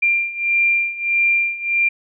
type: beating tone pair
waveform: sine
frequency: 2381 / 2382.6 Hz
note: D7 / D7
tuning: +23 / +24 cents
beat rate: 1.6 Hz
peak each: -20 / -17 dBFS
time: 0.02-1.89 s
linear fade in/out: 10 ms
effects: none